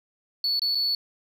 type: tone with dropouts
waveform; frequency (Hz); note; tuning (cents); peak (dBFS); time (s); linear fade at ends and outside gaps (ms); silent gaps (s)
sine; 4435; C#8; 0; -20; 0.44-0.95; 2; 0.595-0.618 / 0.749-0.753
effects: tanh soft clip ceiling -20 dBFS